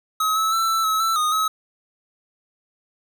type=tone with pitch steps; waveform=square; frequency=1276 / 1300 / 1334 / 1326 / 1291 / 1329 / 1237 / 1282 Hz; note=D#6 / E6 / E6 / E6 / E6 / E6 / D#6 / E6; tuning=+43 / -24 / +20 / +10 / -37 / +14 / -10 / -49 cents; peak=-19 dBFS; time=0.2-1.48 s; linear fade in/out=5 ms; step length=160 ms; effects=none